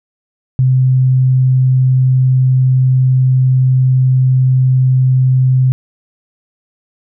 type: tone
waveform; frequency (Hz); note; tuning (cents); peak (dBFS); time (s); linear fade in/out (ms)
sine; 129.4; C3; -19; -7; 0.59-5.72; 0
effects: none